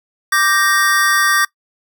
square chord, G minor, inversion second, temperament equal, 1174.7 / 1568 / 1864.7 Hz, D6 / G6 / Bb6, 0 / 0 / 0 cents, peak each -17 dBFS, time 0.32-1.45 s, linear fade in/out 5 ms, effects noise-tail reverb RT60 0.1 s tail -21 dB re dry

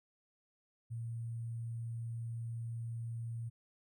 sine tone with sample-and-hold, 115.7 Hz, A#2, 13 cents flat, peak -38 dBFS, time 0.9-3.5 s, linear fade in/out 20 ms, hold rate 8820 Hz, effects none

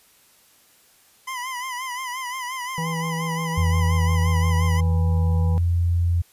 25% pulse tone with vibrato, 1012 Hz, B5, 42 cents sharp, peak -24 dBFS, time 1.27-4.81 s, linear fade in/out 10 ms, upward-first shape sine, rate 5.7 Hz, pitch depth 76 cents each way
harmonic tone, 163.7 Hz, E3, 12 cents flat, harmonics 1 / 3 / 5 / 6, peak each -25 / -35 / -39 / -41 dBFS, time 2.78-5.58 s, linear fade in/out 0 ms
sine tone, 86.2 Hz, F2, 22 cents flat, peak -17 dBFS, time 3.57-6.22 s, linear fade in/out 10 ms
effects white hiss -56 dBFS RMS until 6.32 s + resampled to 32000 Hz

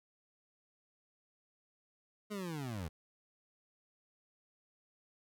25% pulse linear sweep, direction down, 214.6 to 73.7 Hz, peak -35 dBFS, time 2.3-2.89 s, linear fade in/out 20 ms, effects none

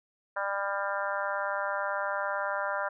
harmonic tone, 199 Hz, G3, 26 cents sharp, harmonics 3 / 4 / 5 / 6 / 7 / 8 / 9, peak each -34 / -38 / -35 / -40 / -35 / -37 / -43 dBFS, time 0.36-2.89 s, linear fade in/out 10 ms, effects none

